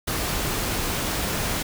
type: noise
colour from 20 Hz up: pink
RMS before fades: -26 dBFS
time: 0.07-1.63 s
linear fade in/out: 10 ms
effects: none